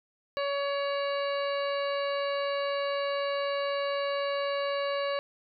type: harmonic tone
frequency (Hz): 563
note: C#5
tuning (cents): +27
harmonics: 1 / 2 / 3 / 4 / 5 / 7 / 8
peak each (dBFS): -29 / -35 / -40 / -42 / -41 / -43 / -46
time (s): 0.37-5.19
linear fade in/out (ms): 0
effects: none